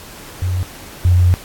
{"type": "tone pair in turn", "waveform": "sine", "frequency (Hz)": [91, 89.13], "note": ["F#2", "F2"], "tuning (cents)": [-28, 36], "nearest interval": "unison", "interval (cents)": 36, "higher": "first", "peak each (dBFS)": [-15, -8], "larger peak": "second", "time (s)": [[0.42, 0.63], [1.05, 1.34]], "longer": "second", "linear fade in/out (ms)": 0, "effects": ["pink hiss -36 dBFS RMS until 1.44 s", "AAC 64 kbps"]}